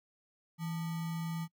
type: tone with sample-and-hold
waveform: sine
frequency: 164.5 Hz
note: E3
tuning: 3 cents flat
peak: -34 dBFS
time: 0.58-1.48 s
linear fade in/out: 50 ms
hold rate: 1050 Hz
effects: noise-tail reverb RT60 0.1 s tail -23 dB re dry